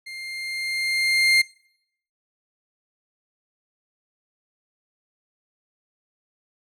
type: tone with level ramp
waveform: 30% pulse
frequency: 2110 Hz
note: C7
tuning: 14 cents sharp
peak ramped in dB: -32 to -11 dBFS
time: 0.06-1.42 s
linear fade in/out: 10 ms
effects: noise-tail reverb RT60 0.7 s tail -23 dB re dry + low-pass 10000 Hz 12 dB/octave